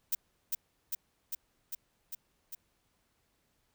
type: noise with echo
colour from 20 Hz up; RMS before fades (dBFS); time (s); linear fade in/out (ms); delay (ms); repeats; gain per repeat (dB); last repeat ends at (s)
violet; -30; 0.12-0.15; 5; 400; 6; -2; 2.55
effects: pink hiss -75 dBFS RMS until 3.74 s